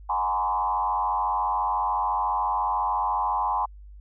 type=tone with frequency modulation; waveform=sine; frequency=931 Hz; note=A#5; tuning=2 cents flat; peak=-22 dBFS; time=0.09-3.66 s; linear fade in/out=10 ms; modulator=94.1 Hz; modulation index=1.7; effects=added 50 Hz sine -42 dBFS peak until 4 s